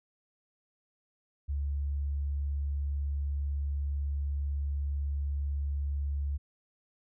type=tone; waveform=sine; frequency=71 Hz; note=C#2; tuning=42 cents sharp; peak=-29 dBFS; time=1.48-6.38 s; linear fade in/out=20 ms; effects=none